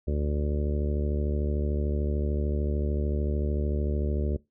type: harmonic tone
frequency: 73.42 Hz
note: D2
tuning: in tune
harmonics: 1 / 2 / 3 / 4 / 5 / 6 / 7 / 8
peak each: -26 / -35 / -35 / -40 / -35 / -38 / -44 / -41 dBFS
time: 0.07-4.37 s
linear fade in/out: 10 ms
effects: noise-tail reverb RT60 0.2 s tail -21 dB re dry